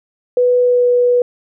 sine tone with pitch glide, 493.9 to 489.6 Hz, B4 to B4, 0 to -15 cents, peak -9 dBFS, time 0.37-1.22 s, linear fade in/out 2 ms, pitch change -15 cents, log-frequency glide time 0.6-0.87 s, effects none

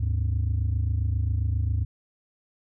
sine tone pair together, 74.63 / 102.1 Hz, D2 / G#2, +28 / -29 cents, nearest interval perfect fourth, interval 543 cents, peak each -23 dBFS, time 0-1.85 s, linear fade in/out 10 ms, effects tanh soft clip ceiling -19 dBFS

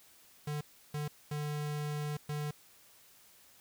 square tone bursts at uneven times, 148.6 Hz, D3, 21 cents sharp, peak -35 dBFS, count 4, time 0.47-0.61 / 0.94-1.08 / 1.31-2.17 / 2.29-2.51 s, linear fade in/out 5 ms, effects white hiss -61 dBFS RMS until 3.6 s

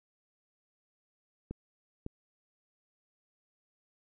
clicks, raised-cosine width 3 ms, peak -25 dBFS, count 2, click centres 1.51 / 2.064 s, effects none

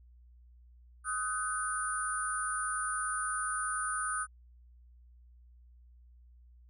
sine tone cluster, 1259 / 1496 / 9450 Hz, D#6 / F#6 / D9, +20 / +19 / +10 cents, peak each -35 / -36 / -37 dBFS, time 1.04-4.27 s, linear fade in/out 50 ms, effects added 60 Hz sine -55 dBFS peak until 6.69 s

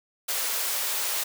white high-pass noise, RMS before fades -28 dBFS, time 0.28-1.24 s, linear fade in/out 10 ms, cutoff 440 Hz, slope 24 dB/octave, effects none

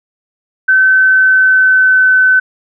sine tone with pitch glide, 1531 to 1516.9 Hz, G6 to F#6, -41 to +43 cents, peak -5 dBFS, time 0.68-2.4 s, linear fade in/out 10 ms, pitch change -16 cents, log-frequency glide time 0.88-2.1 s, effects none

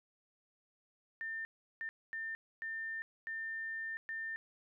sine tone bursts at uneven times, 1800 Hz, A6, 39 cents sharp, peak -38 dBFS, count 6, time 1.21-1.45 / 1.81-1.89 / 2.13-2.35 / 2.62-3.02 / 3.27-3.97 / 4.09-4.36 s, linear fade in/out 0 ms, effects none

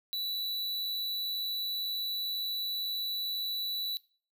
square tone, 3951 Hz, B7, in tune, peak -32 dBFS, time 0.13-3.97 s, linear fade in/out 0 ms, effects noise-tail reverb RT60 0.4 s tail -20 dB re dry

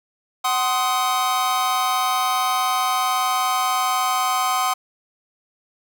45% pulse chord, C diminished, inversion second, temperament just, 753.5 / 1046.5 / 1255.8 Hz, Gb5 / C6 / Eb6, +31 / 0 / +16 cents, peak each -23 dBFS, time 0.44-4.74 s, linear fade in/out 10 ms, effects none

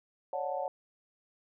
sine chord, D major seventh, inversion third, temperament just, 550.6 / 587.3 / 734.2 / 881 Hz, C#5 / D5 / F#5 / A5, -12 / 0 / -14 / +2 cents, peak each -36 / -39 / -36 / -39 dBFS, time 0.33-0.68 s, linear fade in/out 2 ms, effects none

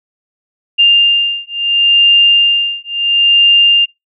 sine beating tone pair, 2800 / 2800.73 Hz, F7 / F7, +4 / +4 cents, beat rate 0.73 Hz, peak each -10 dBFS, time 0.78-3.86 s, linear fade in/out 20 ms, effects noise-tail reverb RT60 0.2 s tail -26 dB re dry

